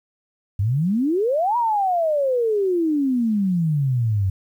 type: exponential two-way sweep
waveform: sine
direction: up then down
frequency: 92.5 to 978 to 92.5 Hz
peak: -17 dBFS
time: 0.59-4.3 s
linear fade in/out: 5 ms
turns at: 1.57 s
effects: 9-bit